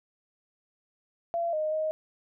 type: tone with pitch steps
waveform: sine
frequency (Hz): 680 / 618 / 625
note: F5 / D#5 / D#5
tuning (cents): -46 / -12 / +8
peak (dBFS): -26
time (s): 1.34-1.91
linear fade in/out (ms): 0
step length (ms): 190
effects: none